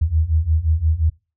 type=beating tone pair; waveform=sine; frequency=76.5 / 82.2 Hz; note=D#2 / E2; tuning=-29 / -4 cents; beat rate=5.7 Hz; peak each=-19 / -17 dBFS; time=0.01-1.1 s; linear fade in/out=10 ms; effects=noise-tail reverb RT60 0.3 s tail -24 dB re dry